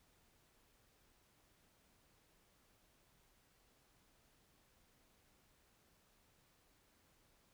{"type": "silence", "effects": ["pink hiss -73 dBFS RMS until 7.53 s"]}